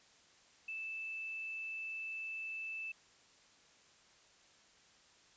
sine tone, 2637 Hz, E7, in tune, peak -40 dBFS, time 0.68-2.92 s, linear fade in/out 5 ms, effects white hiss -65 dBFS RMS until 5.36 s + resampled to 16000 Hz

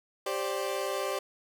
30% pulse chord, G suspended fourth, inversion none, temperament equal with one note detuned, 392 / 528.1 / 587.3 Hz, G4 / C5 / D5, 0 / +16 / 0 cents, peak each -32 dBFS, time 0.26-1.19 s, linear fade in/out 5 ms, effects none

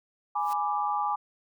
white noise with exponential growth, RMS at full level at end -42 dBFS, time 0.35-0.53 s, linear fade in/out 0 ms, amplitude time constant 38 ms
sine chord, G# diminished, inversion none, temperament equal, 830.6 / 987.8 / 1174.7 Hz, G#5 / B5 / D6, 0 / 0 / 0 cents, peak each -28 / -33 / -30 dBFS, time 0.35-1.16 s, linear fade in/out 10 ms
effects none

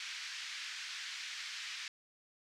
pink band-pass noise, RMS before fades -44 dBFS, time 0-1.88 s, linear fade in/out 2 ms, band 1700 to 5900 Hz, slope 24 dB/octave, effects none

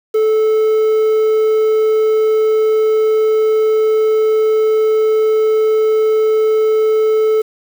triangle tone with quantisation, 435.6 Hz, A4, 17 cents flat, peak -8 dBFS, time 0.14-7.42 s, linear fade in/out 10 ms, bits 6, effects none

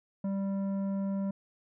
triangle tone with tanh clipping, 196 Hz, G3, in tune, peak -31 dBFS, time 0.24-1.31 s, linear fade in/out 5 ms, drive 14 dB, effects none

